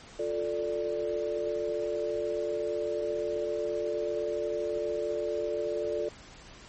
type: chord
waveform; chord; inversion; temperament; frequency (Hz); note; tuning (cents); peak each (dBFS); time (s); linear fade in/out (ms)
sine; D minor; first; just; 352.4 / 440.5 / 587.3; F4 / A4 / D5; +16 / +2 / 0; -35 / -32 / -32; 0.19-6.09; 5
effects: pink hiss -50 dBFS RMS until 6.68 s + MP3 32 kbps